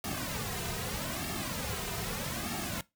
pink noise with flanger, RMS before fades -36 dBFS, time 0.04-2.81 s, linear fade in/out 2 ms, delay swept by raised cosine 2 to 3.6 ms, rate 0.8 Hz, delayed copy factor -0.85, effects noise-tail reverb RT60 0.2 s tail -20 dB re dry

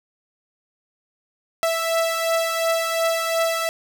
sawtooth beating tone pair, 659 / 661.8 Hz, E5 / E5, -1 / +7 cents, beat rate 2.8 Hz, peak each -17 / -22 dBFS, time 1.63-3.69 s, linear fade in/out 0 ms, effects 9-bit

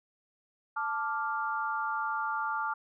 sine chord, D minor, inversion second, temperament equal, 880 / 1174.7 / 1396.9 Hz, A5 / D6 / F6, 0 / 0 / 0 cents, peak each -34 dBFS, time 0.76-2.74 s, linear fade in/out 10 ms, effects none

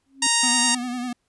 sine tone with exponential growth, 270.7 Hz, C#4, 41 cents flat, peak -27 dBFS, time 0.06-0.27 s, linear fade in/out 2 ms, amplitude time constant 45 ms
harmonic tone, 932.3 Hz, A#5, in tune, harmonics 1 / 2 / 3 / 4 / 5 / 6 / 7 / 8 / 9 / 10, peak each -27 / -27 / -27 / -27 / -27 / -27 / -27 / -27 / -27 / -27 dBFS, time 0.22-0.75 s, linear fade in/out 5 ms
square tone with vibrato, 246.9 Hz, B3, in tune, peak -27 dBFS, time 0.43-1.13 s, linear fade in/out 5 ms, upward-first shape sine, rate 10 Hz, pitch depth 47 cents each way
effects pink hiss -72 dBFS RMS until 1.28 s + resampled to 24000 Hz

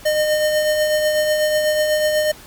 square tone with tremolo, 610 Hz, D#5, 34 cents flat, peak -14 dBFS, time 0.05-2.32 s, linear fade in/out 10 ms, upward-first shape triangle, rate 8.1 Hz, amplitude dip 40%, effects pink hiss -41 dBFS RMS until 2.46 s + MP3 96 kbps

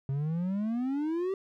triangle exponential sweep, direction up, 132.9 to 393.4 Hz, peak -26 dBFS, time 0.09-1.34 s, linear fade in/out 2 ms, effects none

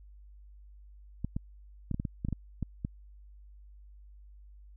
clicks, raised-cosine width 5 ms, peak -20 dBFS, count 11, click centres 1.246 / 1.365 / 1.913 / 1.944 / 1.999 / 2.052 / 2.249 / 2.286 / 2.327 / 2.627 / 2.849 s, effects added 50 Hz sine -50 dBFS peak until 4.76 s

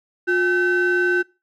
triangle ring-modulated tone, 587.3 Hz, D5, in tune, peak -11 dBFS, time 0.27-1.23 s, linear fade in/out 20 ms, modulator 944 Hz, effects noise-tail reverb RT60 0.3 s tail -24 dB re dry

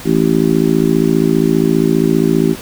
harmonic tone, 55 Hz, A1, in tune, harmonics 3 / 4 / 5 / 6 / 7, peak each -16 / -16 / -16 / -16 / -16 dBFS, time 0.04-2.56 s, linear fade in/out 50 ms, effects pink hiss -31 dBFS RMS until 2.61 s

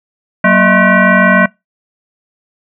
sine tone with frequency modulation, 659.3 Hz, E5, in tune, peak -5 dBFS, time 0.44-1.46 s, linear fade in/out 5 ms, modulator 424 Hz, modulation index 3.1, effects noise-tail reverb RT60 0.2 s tail -24 dB re dry

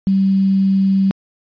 sine tone with quantisation, 193.5 Hz, G3, 22 cents flat, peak -11 dBFS, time 0.07-1.11 s, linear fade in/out 0 ms, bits 6, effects resampled to 11025 Hz

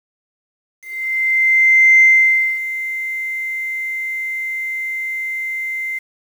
sine tone with ADSR envelope, 2081 Hz, C7, 10 cents flat, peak -5 dBFS, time 0.81-5.99 s, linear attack 1200 ms, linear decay 570 ms, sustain -15 dB, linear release 10 ms, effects tanh soft clip ceiling -1 dBFS + 7-bit

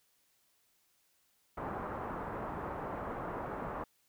white low-pass noise, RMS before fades -40 dBFS, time 1.57-3.84 s, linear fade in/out 5 ms, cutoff 1200 Hz, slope 24 dB/octave, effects white hiss -73 dBFS RMS until 4.08 s

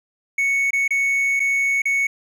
triangle tone with dropouts, 2217 Hz, C#7, in tune, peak -15 dBFS, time 0.38-2.07 s, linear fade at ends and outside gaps 5 ms, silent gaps 0.707-0.731 / 0.879-0.906 / 1.396-1.401 / 1.82-1.854 s, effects none

